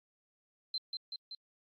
sine tone with echo, 4105 Hz, C8, 34 cents flat, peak -33 dBFS, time 0.74-0.78 s, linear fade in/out 2 ms, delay 190 ms, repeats 3, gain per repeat -3 dB, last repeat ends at 1.35 s, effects AAC 32 kbps

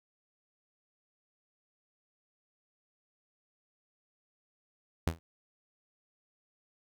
sawtooth tone with exponential decay, 82.41 Hz, E2, in tune, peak -21 dBFS, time 5.07-5.19 s, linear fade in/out 0 ms, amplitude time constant 26 ms, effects none

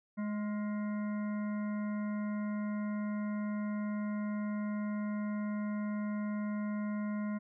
harmonic tone with a mistuned harmonic, 209.4 Hz, G#3, 15 cents sharp, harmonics 1 / 3 / 5 / 7 / 9 / 10, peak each -33 / -47 / -49 / -52 / -55 / -57 dBFS, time 0.17-7.39 s, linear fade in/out 20 ms, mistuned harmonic 7, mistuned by -57 cents, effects none

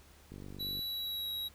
click train, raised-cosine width 3 ms, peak -34 dBFS, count 24, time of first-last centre 0.32-0.792 s, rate 48.7 Hz
square tone with pitch glide, 3930 to 3854 Hz, B7 to B7, -9 to -43 cents, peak -36 dBFS, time 0.59-1.49 s, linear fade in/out 20 ms, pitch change -34 cents, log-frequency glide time 0.84-1.31 s
effects added 72 Hz sine -60 dBFS peak until 1.54 s + pink hiss -61 dBFS RMS until 1.54 s

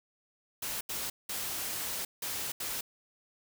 white noise bursts at uneven times, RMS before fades -36 dBFS, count 5, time 0.62-0.81 / 0.89-1.1 / 1.29-2.05 / 2.22-2.52 / 2.6-2.81 s, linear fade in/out 5 ms, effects none

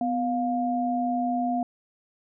sine tone pair together, 249.4 / 705.4 Hz, B3 / F5, +17 / +17 cents, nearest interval octave + tritone, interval 1800 cents, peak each -26 dBFS, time 0.01-1.63 s, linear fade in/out 2 ms, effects none

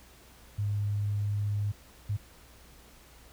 sine tone bursts at uneven times, 102.9 Hz, G#2, 16 cents flat, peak -27 dBFS, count 2, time 0.58-1.72 / 2.09-2.17 s, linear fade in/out 10 ms, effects added 60 Hz sine -57 dBFS peak until 3.32 s + pink hiss -56 dBFS RMS until 3.32 s

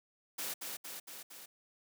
white noise with echo, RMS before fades -39 dBFS, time 0.38-0.54 s, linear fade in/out 10 ms, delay 230 ms, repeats 4, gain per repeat -3 dB, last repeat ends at 1.46 s, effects high-pass 200 Hz 12 dB/octave

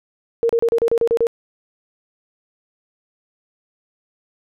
sine tone bursts, 464.2 Hz, A#4, 7 cents flat, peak -13 dBFS, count 9, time 0.43-1.269 s, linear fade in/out 0 ms, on 63 ms, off 34 ms, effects none

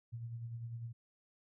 sine tone with tremolo, 116.54 Hz, A#2, in tune, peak -39 dBFS, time 0.12-0.93 s, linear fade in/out 20 ms, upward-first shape sine, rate 10 Hz, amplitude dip 45%, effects none

